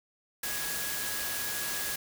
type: tone in noise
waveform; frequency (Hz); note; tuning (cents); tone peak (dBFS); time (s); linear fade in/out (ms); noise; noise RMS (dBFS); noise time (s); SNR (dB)
sine; 1665; G#6; +4; -40; 0.43-1.96; 5; white; -34; 0.43-1.96; -9
effects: none